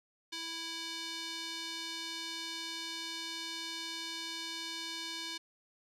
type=tone with band-pass filter; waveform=square; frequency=329.6 Hz; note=E4; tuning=in tune; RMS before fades=-41 dBFS; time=0.32-5.38 s; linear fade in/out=10 ms; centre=4100 Hz; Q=1.8; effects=none